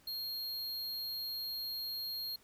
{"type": "tone", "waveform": "square", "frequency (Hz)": 4240, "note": "C8", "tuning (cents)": 22, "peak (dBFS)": -38, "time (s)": [0.07, 2.36], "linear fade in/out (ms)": 5, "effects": ["pink hiss -65 dBFS RMS until 2.43 s"]}